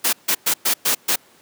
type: noise bursts at uneven times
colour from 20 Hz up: white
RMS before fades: -18 dBFS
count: 6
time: 0.04-0.13 / 0.28-0.35 / 0.46-0.54 / 0.65-0.74 / 0.85-0.95 / 1.08-1.16 s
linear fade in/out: 10 ms
effects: pink hiss -52 dBFS RMS until 1.41 s + high-pass 200 Hz 12 dB/octave